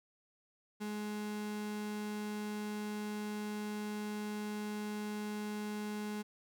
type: tone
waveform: 35% pulse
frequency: 210 Hz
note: G#3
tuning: 19 cents sharp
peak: -36 dBFS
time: 0.8-6.23 s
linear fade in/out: 20 ms
effects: none